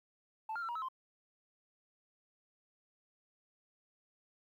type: tone with pitch steps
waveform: sine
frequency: 879 / 1399 / 1344 / 951 / 1296 / 1044 Hz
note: A5 / F6 / E6 / A#5 / E6 / C6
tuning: -2 / +3 / +33 / +34 / -30 / -4 cents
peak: -35 dBFS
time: 0.49-0.886 s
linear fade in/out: 5 ms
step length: 66 ms
effects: tanh soft clip ceiling -35 dBFS + 12-bit